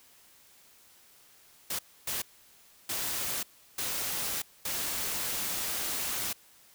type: noise bursts at uneven times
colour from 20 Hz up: white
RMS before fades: -33 dBFS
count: 5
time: 1.7-1.79 / 2.07-2.22 / 2.89-3.43 / 3.78-4.42 / 4.65-6.33 s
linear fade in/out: 5 ms
effects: white hiss -59 dBFS RMS until 6.74 s